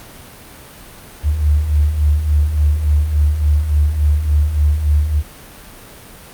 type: beating tone pair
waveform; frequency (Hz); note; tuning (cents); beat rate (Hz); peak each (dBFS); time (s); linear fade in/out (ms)
sine; 71.8 / 75.3; D2 / D2; -39 / +44; 3.5; -19 / -12; 1.23-5.23; 50
effects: pink hiss -38 dBFS RMS until 6.33 s + Opus 48 kbps